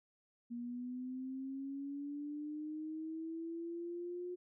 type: linear sweep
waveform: sine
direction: up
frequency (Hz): 236.6 to 359.6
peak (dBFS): -40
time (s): 0.5-4.36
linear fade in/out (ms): 20
effects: none